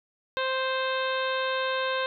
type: harmonic tone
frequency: 523.3 Hz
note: C5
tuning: in tune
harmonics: 1 / 2 / 3 / 4 / 5 / 6 / 7 / 8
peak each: -29 / -31 / -32 / -41 / -37 / -40 / -37 / -44 dBFS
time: 0.37-2.06 s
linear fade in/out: 0 ms
effects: none